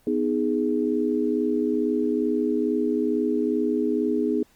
sine chord, G# minor, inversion first, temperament just, 249.2 / 311.5 / 415.3 Hz, B3 / D#4 / G#4, +16 / +2 / 0 cents, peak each -25 dBFS, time 0.07-4.43 s, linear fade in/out 2 ms, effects pink hiss -60 dBFS RMS until 4.55 s + Opus 24 kbps

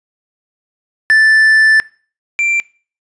triangle tone pair in turn, 1760 / 2357 Hz, A6 / D7, 0 / +6 cents, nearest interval perfect fourth, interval 506 cents, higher second, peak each -4 / -10 dBFS, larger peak first, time 1.1-1.8 / 2.39-2.6 s, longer first, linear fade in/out 0 ms, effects noise-tail reverb RT60 0.4 s tail -22 dB re dry + resampled to 22050 Hz

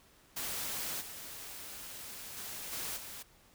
white noise with level steps, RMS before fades -38 / -46 / -43 / -39 / -46 dBFS, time 0.36-3.23 s, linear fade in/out 10 ms, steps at 1 / 2.36 / 2.71 / 2.96 s, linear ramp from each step 20 ms, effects pink hiss -63 dBFS RMS until 3.54 s

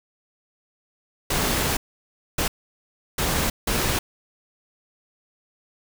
pink noise bursts at uneven times, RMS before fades -23 dBFS, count 4, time 1.3-1.77 / 2.38-2.48 / 3.18-3.5 / 3.67-3.99 s, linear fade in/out 5 ms, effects none

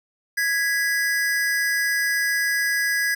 square tone pair together, 1661.2 / 1977.3 Hz, G#6 / B6, 0 / +2 cents, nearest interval minor third, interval 302 cents, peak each -22 / -26 dBFS, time 0.37-3.15 s, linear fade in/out 10 ms, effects none

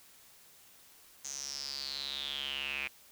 square tone with band-pass filter sweep, 69.3 Hz, C#2, in tune, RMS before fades -39 dBFS, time 1.24-2.88 s, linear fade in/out 10 ms, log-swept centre 6500 to 2400 Hz, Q 9.3, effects white hiss -59 dBFS RMS until 3.11 s

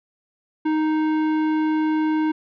sine tone with tanh clipping, 311.1 Hz, D#4, in tune, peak -20 dBFS, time 0.65-2.32 s, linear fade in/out 10 ms, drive 14 dB, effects none

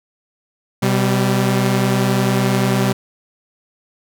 sawtooth tone pair together, 126.4 / 195.24 Hz, B2 / G3, +41 / -7 cents, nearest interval minor sixth, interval 752 cents, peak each -13 dBFS, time 0.82-2.93 s, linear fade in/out 10 ms, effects none

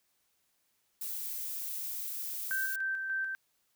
violet noise, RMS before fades -38 dBFS, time 1.01-2.76 s, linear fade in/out 5 ms
sine tone with tremolo, 1558 Hz, G6, 11 cents flat, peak -30 dBFS, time 2.51-3.35 s, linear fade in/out 0 ms, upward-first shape square, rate 3.4 Hz, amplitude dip 35%
effects white hiss -75 dBFS RMS until 3.75 s

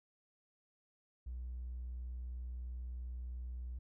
triangle tone, 61.5 Hz, B1, 7 cents flat, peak -37 dBFS, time 1.26-3.79 s, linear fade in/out 10 ms, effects tanh soft clip ceiling -38 dBFS

